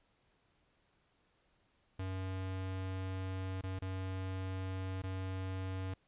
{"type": "tone with dropouts", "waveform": "square", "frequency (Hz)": 94.3, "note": "F#2", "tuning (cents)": 33, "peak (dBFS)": -38, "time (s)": [1.99, 5.94], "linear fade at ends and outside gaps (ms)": 5, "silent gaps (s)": [[3.613, 3.636], [3.79, 3.819], [5.02, 5.036]], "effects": ["pink hiss -74 dBFS RMS until 6.07 s", "resampled to 8000 Hz"]}